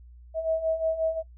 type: beating tone pair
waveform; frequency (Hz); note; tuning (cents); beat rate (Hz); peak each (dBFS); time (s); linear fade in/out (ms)
sine; 641 / 646.6; E5 / E5; -49 / -34; 5.6; -30 / -25; 0.34-1.23; 50
effects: noise-tail reverb RT60 0.1 s tail -22 dB re dry + added 60 Hz sine -46 dBFS peak until 1.37 s